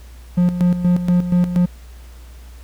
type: tone with tremolo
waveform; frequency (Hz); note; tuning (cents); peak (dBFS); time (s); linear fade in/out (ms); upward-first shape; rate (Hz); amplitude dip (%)
triangle; 177.5; F3; +28; -9; 0.37-1.66; 10; square; 4.2; 65
effects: added 60 Hz sine -36 dBFS peak until 2.63 s + pink hiss -49 dBFS RMS until 2.63 s